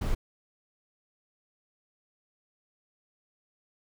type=noise; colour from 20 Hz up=brown; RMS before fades=-27 dBFS; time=0.01-0.15 s; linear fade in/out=10 ms; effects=none